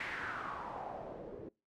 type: noise with low-pass filter sweep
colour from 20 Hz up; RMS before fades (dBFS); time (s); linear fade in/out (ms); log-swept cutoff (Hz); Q
white; -43; 0-1.49; 5; 2100 to 380; 3.7
effects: noise-tail reverb RT60 0.3 s tail -24 dB re dry